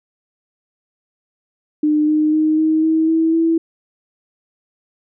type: tone with pitch steps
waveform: sine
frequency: 302.2 / 306.4 / 310.7 / 315 / 319.4 / 323.9 / 328.4 Hz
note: D4 / D#4 / D#4 / D#4 / D#4 / E4 / E4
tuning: +50 / -27 / -2 / +21 / +45 / -30 / -6 cents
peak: -12 dBFS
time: 1.83-3.58 s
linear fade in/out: 5 ms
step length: 250 ms
effects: none